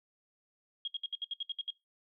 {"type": "tone bursts", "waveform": "sine", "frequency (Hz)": 3267, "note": "G#7", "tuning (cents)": -29, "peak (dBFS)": -33, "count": 10, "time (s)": [0.85, 1.704], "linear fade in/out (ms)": 2, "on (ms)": 26, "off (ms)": 66, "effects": ["noise-tail reverb RT60 0.2 s tail -21 dB re dry"]}